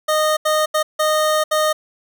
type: tone bursts at uneven times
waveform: 25% pulse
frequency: 617 Hz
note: D#5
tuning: 15 cents flat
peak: -11 dBFS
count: 5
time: 0.08-0.37 / 0.45-0.66 / 0.74-0.83 / 0.99-1.44 / 1.51-1.73 s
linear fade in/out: 10 ms
effects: none